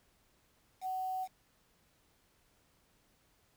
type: tone with quantisation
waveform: sine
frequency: 750 Hz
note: F#5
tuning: 23 cents sharp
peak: -34 dBFS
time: 0.81-1.28 s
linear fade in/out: 50 ms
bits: 9
effects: pink hiss -71 dBFS RMS until 3.56 s